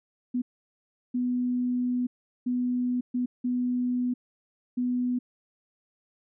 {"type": "tone bursts at uneven times", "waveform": "sine", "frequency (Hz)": 247.7, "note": "B3", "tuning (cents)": 5, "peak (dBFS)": -24, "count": 6, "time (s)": [[0.34, 0.42], [1.14, 2.07], [2.46, 3.01], [3.14, 3.26], [3.44, 4.14], [4.77, 5.19]], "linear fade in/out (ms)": 10, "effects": []}